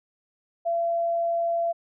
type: tone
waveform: sine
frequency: 678 Hz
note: E5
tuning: 49 cents sharp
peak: -22 dBFS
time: 0.65-1.73 s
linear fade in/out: 20 ms
effects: none